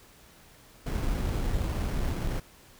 brown noise with sample-and-hold, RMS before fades -29 dBFS, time 0.86-2.4 s, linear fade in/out 5 ms, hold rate 3675 Hz, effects pink hiss -55 dBFS RMS until 2.79 s

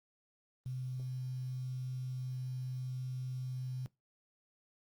sine tone with quantisation, 128.2 Hz, C3, 35 cents flat, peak -37 dBFS, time 0.66-3.86 s, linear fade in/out 0 ms, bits 10, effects noise-tail reverb RT60 0.2 s tail -21 dB re dry + Opus 32 kbps

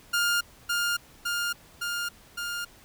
sawtooth tone with echo, 1409 Hz, F6, 15 cents sharp, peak -19 dBFS, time 0.13-0.41 s, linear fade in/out 10 ms, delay 560 ms, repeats 4, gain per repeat -2 dB, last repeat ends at 2.65 s, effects pink hiss -54 dBFS RMS until 2.84 s

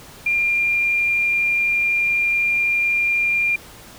sine tone, 2396 Hz, D7, 34 cents sharp, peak -16 dBFS, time 0.26-3.56 s, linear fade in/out 5 ms, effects pink hiss -42 dBFS RMS until 3.98 s

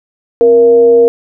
sine tone with frequency modulation, 469.7 Hz, A#4, 13 cents sharp, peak -3 dBFS, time 0.41-1.08 s, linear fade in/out 0 ms, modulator 206 Hz, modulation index 0.29, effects none

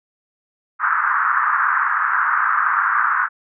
pink band-pass noise, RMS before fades -18 dBFS, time 0.79-3.29 s, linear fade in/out 50 ms, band 1100 to 1600 Hz, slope 48 dB/octave, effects none

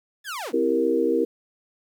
sawtooth linear sweep, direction down, 1783 to 160.7 Hz, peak -26 dBFS, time 0.24-0.53 s, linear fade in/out 50 ms
sine chord, C dominant seventh, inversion none, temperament equal, 261.6 / 329.6 / 392 / 466.2 Hz, C4 / E4 / G4 / Bb4, 0 / 0 / 0 / 0 cents, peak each -27 / -24 / -26 / -22 dBFS, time 0.53-1.25 s, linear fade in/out 10 ms
effects 9-bit

